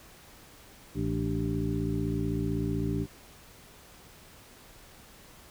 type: harmonic tone with a mistuned harmonic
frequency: 55.8 Hz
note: A1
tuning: 25 cents sharp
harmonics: 1 / 2 / 3 / 4 / 5 / 7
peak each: -36 / -33 / -33 / -38 / -33 / -37 dBFS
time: 0.94-3.07 s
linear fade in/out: 50 ms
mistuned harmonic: 5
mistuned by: +91 cents
effects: pink hiss -53 dBFS RMS until 5.5 s